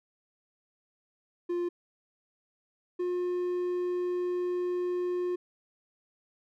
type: tone pair in turn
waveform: triangle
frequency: 350 / 357.4 Hz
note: F4 / F4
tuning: +4 / +40 cents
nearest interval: unison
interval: 36 cents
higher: second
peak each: -26 dBFS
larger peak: neither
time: 1.49-1.69 / 2.99-5.36 s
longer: second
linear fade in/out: 10 ms
effects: none